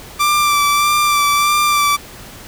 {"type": "tone with vibrato", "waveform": "sawtooth", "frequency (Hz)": 1174.7, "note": "D6", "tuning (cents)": 0, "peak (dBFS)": -8, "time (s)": [0.19, 1.97], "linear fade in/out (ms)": 20, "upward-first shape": "sine", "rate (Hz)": 1.6, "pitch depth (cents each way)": 22, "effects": ["pink hiss -36 dBFS RMS until 2.47 s"]}